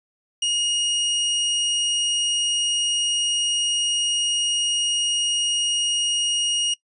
sawtooth tone, 2870 Hz, F7, 47 cents sharp, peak -16 dBFS, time 0.42-6.74 s, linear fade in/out 5 ms, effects noise-tail reverb RT60 0.1 s tail -22 dB re dry + resampled to 22050 Hz

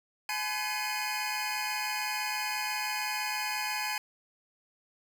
25% pulse tone cluster, 847 / 1012 / 1526 / 2152 / 2475 Hz, G#5 / B5 / G6 / C7 / D#7, +34 / +42 / -47 / +48 / -10 cents, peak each -31 / -36 / -40 / -35 / -32 dBFS, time 0.29-3.98 s, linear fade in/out 2 ms, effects none

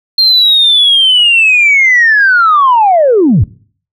sine linear sweep, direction down, 4220 to 73.42 Hz, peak -3 dBFS, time 0.18-3.44 s, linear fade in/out 5 ms, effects noise-tail reverb RT60 0.5 s tail -22 dB re dry + tanh soft clip ceiling 0 dBFS

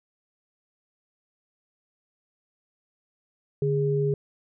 sine tone pair together, 145.57 / 411.2 Hz, D3 / G#4, -15 / -17 cents, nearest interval octave + tritone, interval 1798 cents, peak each -24 dBFS, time 3.62-4.14 s, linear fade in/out 2 ms, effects none

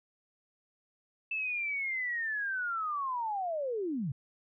sine linear sweep, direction down, 2648 to 119 Hz, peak -31 dBFS, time 1.31-4.12 s, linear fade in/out 5 ms, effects none

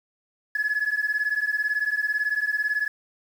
sine beating tone pair, 1694 / 1712 Hz, G#6 / A6, +34 / -48 cents, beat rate 18 Hz, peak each -24 dBFS, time 0.55-2.88 s, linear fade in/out 5 ms, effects tanh soft clip ceiling -18 dBFS + 8-bit

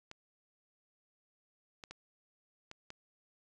clicks, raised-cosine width 0.2 ms, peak -29 dBFS, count 5, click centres 0.114 / 1.838 / 1.91 / 2.714 / 2.904 s, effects resampled to 24000 Hz

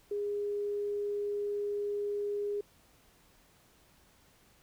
sine tone, 410 Hz, G#4, 22 cents flat, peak -31 dBFS, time 0.11-2.61 s, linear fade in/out 5 ms, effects pink hiss -64 dBFS RMS until 4.62 s

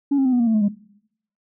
sine tone with pitch steps, 281.6 / 268.9 / 256.7 / 245.1 / 234.1 / 223.5 / 213.4 / 203.8 Hz, C#4 / C4 / C4 / B3 / A#3 / A3 / G#3 / G#3, +27 / +47 / -33 / -13 / +8 / +27 / +47 / -32 cents, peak -13 dBFS, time 0.11-0.686 s, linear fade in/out 10 ms, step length 72 ms, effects noise-tail reverb RT60 0.7 s tail -19 dB re dry + tanh soft clip ceiling -13 dBFS

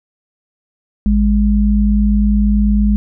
sine tone pair together, 54.44 / 206.2 Hz, A1 / G#3, -18 / -12 cents, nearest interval octave + major seventh, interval 2306 cents, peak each -12 dBFS, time 1.06-2.96 s, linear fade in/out 0 ms, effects none

